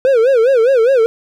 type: tone with vibrato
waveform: triangle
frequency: 493.9 Hz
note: B4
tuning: in tune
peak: -6 dBFS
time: 0.05-1.06 s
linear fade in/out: 0 ms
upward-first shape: sine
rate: 4.9 Hz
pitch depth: 190 cents each way
effects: none